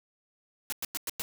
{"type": "noise bursts", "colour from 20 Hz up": "white", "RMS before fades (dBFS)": -33, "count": 5, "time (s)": [0.7, 1.22], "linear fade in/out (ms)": 0, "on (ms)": 24, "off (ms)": 100, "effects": []}